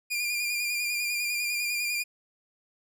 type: tone with vibrato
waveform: sawtooth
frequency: 2410 Hz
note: D7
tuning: 44 cents sharp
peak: -24 dBFS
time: 0.1-2.04 s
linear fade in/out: 20 ms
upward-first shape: square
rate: 10 Hz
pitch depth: 25 cents each way
effects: none